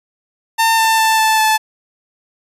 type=tone with pitch steps; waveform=sawtooth; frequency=900 / 892.8 / 885.6 / 878.4 / 871.4 Hz; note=A5 / A5 / A5 / A5 / A5; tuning=+39 / +25 / +11 / -3 / -17 cents; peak=-7 dBFS; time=0.58-1.58 s; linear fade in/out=20 ms; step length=200 ms; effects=resampled to 32000 Hz